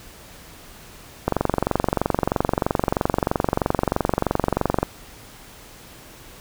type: click train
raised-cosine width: 1 ms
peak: -4 dBFS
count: 83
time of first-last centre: 1.28-4.83 s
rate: 23.1 Hz
effects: pink hiss -44 dBFS RMS until 6.4 s